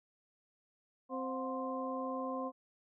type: harmonic tone with a mistuned harmonic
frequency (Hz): 261.6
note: C4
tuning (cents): 0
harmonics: 1 / 2 / 3 / 4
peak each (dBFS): -40 / -40 / -45 / -41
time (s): 1.09-2.52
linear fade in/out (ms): 50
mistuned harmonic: 3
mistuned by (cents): -140
effects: none